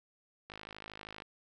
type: click train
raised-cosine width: 0.3 ms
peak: -29 dBFS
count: 39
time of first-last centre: 0.5-1.221 s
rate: 52.7 Hz
effects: none